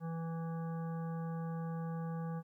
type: harmonic tone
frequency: 164.81 Hz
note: E3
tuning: in tune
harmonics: 1 / 3 / 5 / 7 / 9 / 10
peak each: -37 / -48 / -50 / -53 / -61 / -62 dBFS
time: 0-2.43 s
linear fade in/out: 50 ms
effects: 13-bit